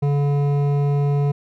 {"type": "tone with hard clipping", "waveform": "triangle", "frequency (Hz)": 143.1, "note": "D3", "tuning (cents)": -45, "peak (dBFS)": -18, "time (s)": [0.02, 1.32], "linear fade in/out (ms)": 10, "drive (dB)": 15, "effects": []}